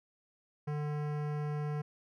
sine tone with hard clipping, 148.7 Hz, D3, 22 cents sharp, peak -35 dBFS, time 0.67-1.82 s, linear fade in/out 10 ms, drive 18 dB, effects none

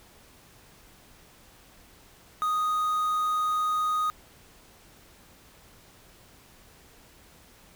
triangle tone with quantisation, 1244.5 Hz, D#6, in tune, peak -22 dBFS, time 2.42-4.1 s, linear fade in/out 0 ms, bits 7, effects pink hiss -55 dBFS RMS until 7.75 s

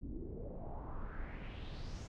brown noise with low-pass filter sweep, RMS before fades -44 dBFS, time 0.01-2.08 s, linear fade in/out 20 ms, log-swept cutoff 250 to 6900 Hz, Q 3.5, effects none

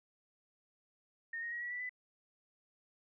sine tone with pitch steps, 1838 / 1869 / 1900.6 / 1932.7 / 1965.4 / 1998.6 Hz, A#6 / A#6 / A#6 / B6 / B6 / B6, -25 / +4 / +33 / -38 / -9 / +20 cents, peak -38 dBFS, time 1.33-1.894 s, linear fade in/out 5 ms, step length 94 ms, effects none

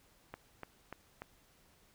click train, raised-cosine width 0.5 ms, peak -28 dBFS, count 4, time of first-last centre 0.34-1.22 s, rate 3.41 Hz, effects pink hiss -67 dBFS RMS until 1.94 s

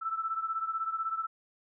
sine beating tone pair, 1318.5 / 1334.5 Hz, E6 / E6, 0 / +21 cents, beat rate 16 Hz, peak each -32 / -36 dBFS, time 0.01-1.27 s, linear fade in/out 20 ms, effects none

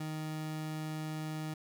30% pulse tone, 155.56 Hz, D#3, in tune, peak -34 dBFS, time 0-1.54 s, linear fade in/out 5 ms, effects none

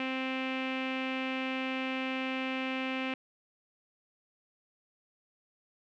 sawtooth tone with low-pass filter, 261.6 Hz, C4, in tune, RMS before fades -34 dBFS, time 0-3.14 s, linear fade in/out 2 ms, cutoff 2600 Hz, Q 4.8, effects none

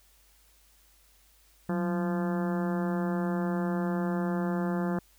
harmonic tone with a mistuned harmonic, 173.3 Hz, F3, 13 cents flat, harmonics 1 / 2 / 3 / 4 / 5 / 6 / 7 / 8 / 9 / 10, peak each -28 / -34 / -38 / -40 / -42 / -44 / -45 / -46 / -47 / -48 dBFS, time 1.69-4.99 s, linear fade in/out 2 ms, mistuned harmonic 1, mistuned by +94 cents, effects added 50 Hz sine -63 dBFS peak until 5.18 s + white hiss -63 dBFS RMS until 5.18 s

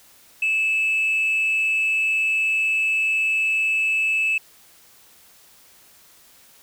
sine tone with amplitude modulation, 2621 Hz, E7, 11 cents flat, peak -15 dBFS, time 0.42-4.38 s, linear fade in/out 5 ms, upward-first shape sine, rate 282 Hz, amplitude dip 35%, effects tanh soft clip ceiling -15 dBFS + white hiss -52 dBFS RMS until 6.62 s

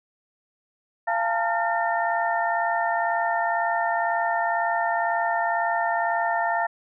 sine tone cluster, 688 / 846 / 908 / 1389 / 1809 Hz, F5 / G#5 / A#5 / F6 / A6, -26 / +32 / -46 / -10 / +48 cents, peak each -25 / -32 / -26 / -33 / -28 dBFS, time 1.07-6.67 s, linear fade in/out 10 ms, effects none

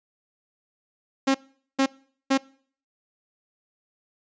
sawtooth tone bursts, 269.6 Hz, C#4, 48 cents flat, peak -14 dBFS, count 3, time 1.27-2.378 s, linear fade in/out 10 ms, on 76 ms, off 440 ms, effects noise-tail reverb RT60 0.5 s tail -23 dB re dry + resampled to 16000 Hz

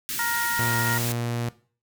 white band-stop noise, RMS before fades -30 dBFS, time 0.09-1.12 s, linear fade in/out 0 ms, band 350 to 1500 Hz, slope 24 dB/octave
harmonic tone, 470.1 Hz, A#4, 15 cents sharp, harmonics 2 / 3 / 4, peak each -29 / -29 / -29 dBFS, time 0.19-0.98 s, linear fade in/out 2 ms
sawtooth tone with pitch glide, 116.54 to 118.78 Hz, A#2 to A#2, 0 to +33 cents, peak -22 dBFS, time 0.59-1.49 s, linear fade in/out 0 ms, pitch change +33 cents, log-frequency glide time 0.81-1.05 s
effects noise-tail reverb RT60 0.4 s tail -17 dB re dry

